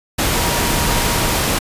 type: tone in noise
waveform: sine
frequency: 949 Hz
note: A#5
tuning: 31 cents sharp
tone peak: -26 dBFS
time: 0.32-1.4 s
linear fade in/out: 10 ms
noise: pink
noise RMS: -17 dBFS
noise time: 0.18-1.59 s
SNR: -12 dB
effects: resampled to 32000 Hz